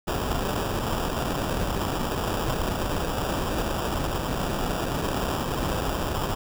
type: noise with sample-and-hold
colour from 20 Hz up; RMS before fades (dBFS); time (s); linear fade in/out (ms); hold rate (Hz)
pink; -27; 0.07-6.35; 10; 2100
effects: none